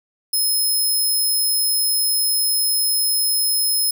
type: tone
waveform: 10% pulse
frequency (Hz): 5150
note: E8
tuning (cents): -41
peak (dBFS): -11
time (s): 0.33-3.91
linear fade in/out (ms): 5
effects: none